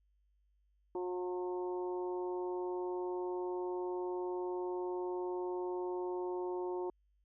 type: harmonic tone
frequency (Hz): 180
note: F#3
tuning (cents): -47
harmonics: 2 / 3 / 4 / 5 / 6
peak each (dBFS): -36 / -49 / -49 / -45 / -55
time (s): 0.95-6.9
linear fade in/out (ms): 2
effects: added 50 Hz sine -70 dBFS peak until 7.24 s